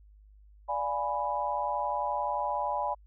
sine chord, D diminished seventh, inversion none, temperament equal, 587.3 / 698.5 / 830.6 / 987.8 Hz, D5 / F5 / Ab5 / Cb6, 0 / 0 / 0 / 0 cents, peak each -35 / -38 / -32 / -32 dBFS, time 0.68-2.95 s, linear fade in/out 20 ms, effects added 51 Hz sine -53 dBFS peak until 3.06 s

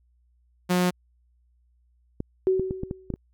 sawtooth tone, 179.7 Hz, F3, 50 cents sharp, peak -16 dBFS, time 0.69-0.91 s, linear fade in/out 20 ms
clicks, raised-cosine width 3 ms, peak -16 dBFS, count 7, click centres 2.204 / 2.596 / 2.709 / 2.834 / 2.911 / 3.103 / 3.139 s
sine tone with exponential decay, 376.4 Hz, F#4, 30 cents sharp, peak -16 dBFS, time 2.47-3.16 s, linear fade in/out 0 ms, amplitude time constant 150 ms
effects added 60 Hz sine -61 dBFS peak until 3.33 s

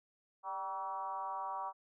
sine tone with frequency modulation, 957 Hz, A#5, 45 cents sharp, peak -37 dBFS, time 0.43-1.73 s, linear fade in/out 50 ms, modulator 184 Hz, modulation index 1.3, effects none

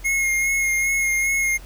square tone with vibrato, 2152 Hz, C7, 48 cents sharp, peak -19 dBFS, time 0.04-1.58 s, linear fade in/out 20 ms, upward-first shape sine, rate 2.5 Hz, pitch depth 22 cents each way, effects added 45 Hz sine -37 dBFS peak until 1.65 s + pink hiss -47 dBFS RMS until 1.65 s

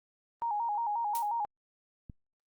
sine tone with vibrato, 880 Hz, A5, in tune, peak -29 dBFS, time 0.42-1.45 s, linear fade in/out 0 ms, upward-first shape square, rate 5.6 Hz, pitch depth 100 cents each way
blue noise with exponential decay, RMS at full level -36 dBFS, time 1.15-1.32 s, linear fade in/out 0 ms, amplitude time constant 35 ms
click, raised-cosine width 5 ms, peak -32 dBFS, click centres 2.098 s
effects Opus 24 kbps

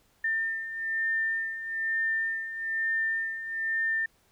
sine beating tone pair, 1800 / 1801.1 Hz, A6 / A6, +39 / +40 cents, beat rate 1.1 Hz, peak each -34 / -28 dBFS, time 0.24-4.06 s, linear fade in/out 5 ms, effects pink hiss -66 dBFS RMS until 4.31 s

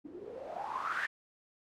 blue noise with low-pass filter sweep, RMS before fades -39 dBFS, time 0.04-1.07 s, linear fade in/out 20 ms, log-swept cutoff 280 to 1800 Hz, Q 9.5, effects none

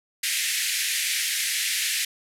pink band-pass noise, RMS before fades -26 dBFS, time 0.23-2.05 s, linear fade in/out 5 ms, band 1800 to 13000 Hz, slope 48 dB/octave, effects none

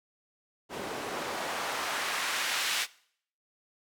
white noise with band-pass filter sweep, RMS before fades -33 dBFS, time 0.69-2.87 s, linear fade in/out 50 ms, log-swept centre 350 to 2600 Hz, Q 0.81, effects noise-tail reverb RT60 0.6 s tail -21 dB re dry

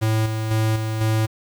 square tone with tremolo, 110 Hz, A2, in tune, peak -18 dBFS, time 0.01-1.27 s, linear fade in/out 20 ms, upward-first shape square, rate 2 Hz, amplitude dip 45%, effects 8-bit

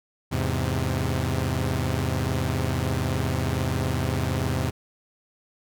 sawtooth chord, E augmented, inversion none, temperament equal, 82.41 / 103.83 / 130.81 Hz, E2 / G#2 / B#2, 0 / 0 / 0 cents, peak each -24 / -25 / -23 dBFS, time 0.31-4.71 s, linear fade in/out 20 ms, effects none

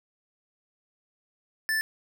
square tone, 1760 Hz, A6, in tune, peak -25 dBFS, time 1.69-1.81 s, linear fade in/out 0 ms, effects none

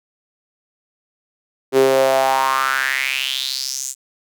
sawtooth tone with high-pass filter sweep, 133.1 Hz, C3, 30 cents sharp, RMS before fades -18 dBFS, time 1.72-3.95 s, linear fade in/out 50 ms, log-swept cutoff 360 to 7600 Hz, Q 5.2, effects none

